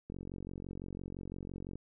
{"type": "click train", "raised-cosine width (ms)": 3, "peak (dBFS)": -30, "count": 77, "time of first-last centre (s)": [0.1, 1.756], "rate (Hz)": 45.9, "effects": []}